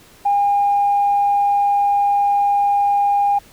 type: tone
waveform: sine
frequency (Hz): 810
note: G#5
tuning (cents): -43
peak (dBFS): -12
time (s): 0.25-3.39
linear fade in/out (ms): 10
effects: tanh soft clip ceiling -8 dBFS + pink hiss -47 dBFS RMS until 3.52 s